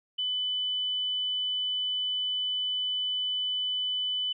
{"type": "tone", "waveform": "sine", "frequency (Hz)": 3000, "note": "F#7", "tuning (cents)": 23, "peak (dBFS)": -27, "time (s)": [0.18, 4.33], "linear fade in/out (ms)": 10, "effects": []}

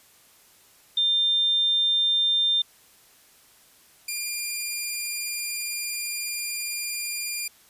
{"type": "tone pair in turn", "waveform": ["sine", "10% pulse"], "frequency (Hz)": [3600, 2403], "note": ["A7", "D7"], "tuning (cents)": [39, 39], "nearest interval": "perfect fifth", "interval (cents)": 700, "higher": "first", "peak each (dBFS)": -19, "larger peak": "neither", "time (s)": [[0.97, 2.62], [4.08, 7.48]], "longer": "second", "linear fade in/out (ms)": 5, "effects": ["white hiss -56 dBFS RMS until 7.69 s", "resampled to 32000 Hz"]}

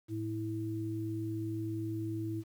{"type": "tone pair together", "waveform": "sine", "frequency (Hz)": [109.8, 326.2], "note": ["A2", "E4"], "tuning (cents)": [-3, -18], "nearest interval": "octave + perfect fifth", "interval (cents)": 1885, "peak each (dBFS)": [-37, -36], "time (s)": [0.08, 2.44], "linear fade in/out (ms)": 50, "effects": ["10-bit"]}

